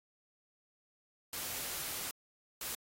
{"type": "noise bursts at uneven times", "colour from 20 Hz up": "white", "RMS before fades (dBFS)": -40, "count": 2, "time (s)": [[1.33, 2.11], [2.61, 2.75]], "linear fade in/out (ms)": 2, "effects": ["AAC 48 kbps"]}